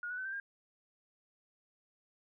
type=tone with pitch steps; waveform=sine; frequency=1437 / 1478.3 / 1520.7 / 1564.3 / 1609.3 Hz; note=F6 / F#6 / F#6 / G6 / G6; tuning=+49 / -2 / +47 / -4 / +45 cents; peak=-37 dBFS; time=0.03-0.4 s; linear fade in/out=2 ms; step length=74 ms; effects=none